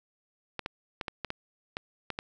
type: clicks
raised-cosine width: 0.3 ms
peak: -17 dBFS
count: 9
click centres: 0.593 / 0.661 / 1.012 / 1.082 / 1.247 / 1.304 / 1.769 / 2.103 / 2.189 s
effects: none